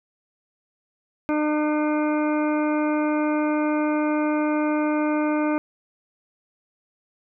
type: harmonic tone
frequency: 302.2 Hz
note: D4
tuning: 50 cents sharp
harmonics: 1 / 2 / 3 / 4 / 5 / 7 / 8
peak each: -21 / -27 / -31 / -33 / -35 / -38 / -39 dBFS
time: 1.29-5.58 s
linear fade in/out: 0 ms
effects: none